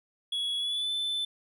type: tone with pitch glide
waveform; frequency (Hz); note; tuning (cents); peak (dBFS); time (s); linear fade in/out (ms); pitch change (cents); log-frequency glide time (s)
triangle; 3361 to 3520; G#7 to A7; +20 to 0; -27; 0.32-1.25; 5; +80; 0.58-0.91
effects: none